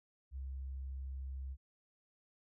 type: tone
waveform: sine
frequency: 66.6 Hz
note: C2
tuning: 31 cents sharp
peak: -40 dBFS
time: 0.31-1.57 s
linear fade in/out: 50 ms
effects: none